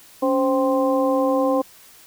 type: harmonic tone with a mistuned harmonic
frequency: 261.6 Hz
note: C4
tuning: in tune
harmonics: 1 / 2 / 3 / 4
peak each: -21 / -19 / -27 / -26 dBFS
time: 0.22-1.62 s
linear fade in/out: 10 ms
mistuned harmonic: 1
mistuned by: +110 cents
effects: white hiss -48 dBFS RMS until 2.06 s